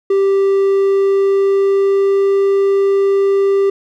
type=tone with pitch glide; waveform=triangle; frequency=392 to 394.3 Hz; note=G4 to G4; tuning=0 to +10 cents; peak=-8 dBFS; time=0.1-3.7 s; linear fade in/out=5 ms; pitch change=+10 cents; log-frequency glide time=0.61-2.34 s; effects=none